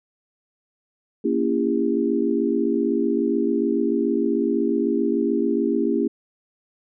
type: chord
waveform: sine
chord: A# diminished seventh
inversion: none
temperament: just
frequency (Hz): 233.1 / 279.7 / 335.6 / 402.8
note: A#3 / C#4 / E4 / G4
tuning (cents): 0 / +16 / +31 / +47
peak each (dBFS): -24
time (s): 1.24-6.08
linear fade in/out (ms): 10
effects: none